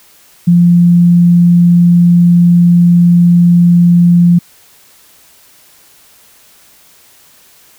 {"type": "tone", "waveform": "sine", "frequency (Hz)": 173.6, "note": "F3", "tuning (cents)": -10, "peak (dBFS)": -3, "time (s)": [0.47, 4.39], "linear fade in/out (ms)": 10, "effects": ["white hiss -44 dBFS RMS until 7.78 s"]}